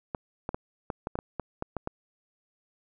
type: clicks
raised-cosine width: 1 ms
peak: -17 dBFS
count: 11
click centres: 0.148 / 0.491 / 0.545 / 0.902 / 1.071 / 1.155 / 1.189 / 1.397 / 1.624 / 1.767 / 1.874 s
effects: none